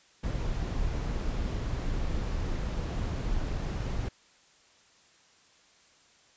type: noise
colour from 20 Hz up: brown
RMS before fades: -31 dBFS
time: 0.23-4.09 s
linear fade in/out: 10 ms
effects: white hiss -61 dBFS RMS until 6.36 s + resampled to 16000 Hz

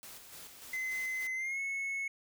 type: noise with tremolo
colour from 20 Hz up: white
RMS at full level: -49 dBFS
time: 0.03-1.27 s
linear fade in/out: 0 ms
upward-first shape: square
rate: 3.4 Hz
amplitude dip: 40%
type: tone with pitch glide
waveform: triangle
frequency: 2048 to 2195 Hz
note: C7 to C#7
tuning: -38 to -18 cents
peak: -32 dBFS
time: 0.73-2.08 s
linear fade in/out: 5 ms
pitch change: +120 cents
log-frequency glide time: 1.34-1.6 s
effects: none

